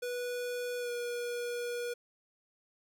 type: tone with pitch glide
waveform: square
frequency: 490 to 481.3 Hz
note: B4 to B4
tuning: -14 to -45 cents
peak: -35 dBFS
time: 0.02-1.94 s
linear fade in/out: 10 ms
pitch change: -31 cents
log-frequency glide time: 0.79-0.9 s
effects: none